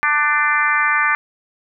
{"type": "harmonic tone with a mistuned harmonic", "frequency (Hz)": 295.4, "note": "D4", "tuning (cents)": 10, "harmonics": [3, 4, 5, 6, 7, 8], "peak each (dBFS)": [-25, -19, -21, -19, -21, -25], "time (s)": [0.03, 1.15], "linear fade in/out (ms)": 0, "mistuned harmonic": 5, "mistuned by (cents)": 29, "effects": []}